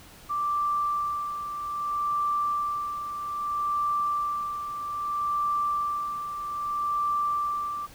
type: tone with tremolo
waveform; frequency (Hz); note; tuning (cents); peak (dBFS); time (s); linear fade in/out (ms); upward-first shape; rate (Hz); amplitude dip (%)
sine; 1174.7; D6; 0; -23; 0.29-7.87; 20; sine; 0.62; 60
effects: pink hiss -50 dBFS RMS until 7.94 s